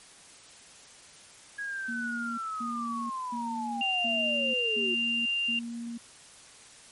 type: linear sweep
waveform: sine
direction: down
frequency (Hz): 1662 to 349.2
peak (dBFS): -32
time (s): 1.58-4.95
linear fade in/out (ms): 10
type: tone bursts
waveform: sine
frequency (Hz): 234.4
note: A#3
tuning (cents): +10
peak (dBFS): -34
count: 6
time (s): 1.88-5.98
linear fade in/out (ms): 10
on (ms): 500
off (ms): 220
type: tone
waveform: sine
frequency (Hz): 2790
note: F7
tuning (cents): -2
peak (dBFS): -26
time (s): 3.81-5.59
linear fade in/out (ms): 2
effects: white hiss -52 dBFS RMS until 6.91 s + MP3 48 kbps